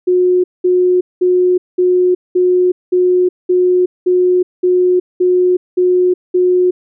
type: tone bursts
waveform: sine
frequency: 362.4 Hz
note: F#4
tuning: 36 cents flat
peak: -8 dBFS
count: 12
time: 0.07-6.71 s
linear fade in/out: 10 ms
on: 370 ms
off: 200 ms
effects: none